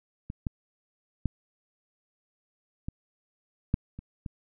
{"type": "clicks", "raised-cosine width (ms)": 5, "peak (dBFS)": [-23, -17, -14, -21, -11, -27, -23], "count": 7, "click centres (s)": [0.301, 0.468, 1.257, 2.885, 3.741, 3.99, 4.262], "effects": []}